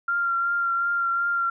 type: tone with vibrato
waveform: sine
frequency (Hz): 1384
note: F6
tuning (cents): -16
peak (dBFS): -21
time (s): 0.08-1.5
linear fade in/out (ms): 5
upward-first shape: triangle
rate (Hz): 2.7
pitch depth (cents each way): 21
effects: none